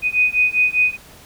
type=beating tone pair; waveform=sine; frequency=2489 / 2494 Hz; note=D#7 / D#7; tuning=0 / +3 cents; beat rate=5 Hz; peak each=-17 dBFS; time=0.02-0.97 s; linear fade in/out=50 ms; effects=pink hiss -44 dBFS RMS until 1.25 s